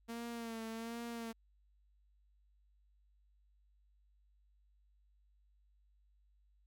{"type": "tone with vibrato", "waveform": "sawtooth", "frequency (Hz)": 229.5, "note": "A#3", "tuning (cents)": -27, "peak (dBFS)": -38, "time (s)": [0.08, 1.33], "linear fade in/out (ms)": 20, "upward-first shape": "sine", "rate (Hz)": 1.3, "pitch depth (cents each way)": 44, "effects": ["added 50 Hz sine -68 dBFS peak until 6.66 s"]}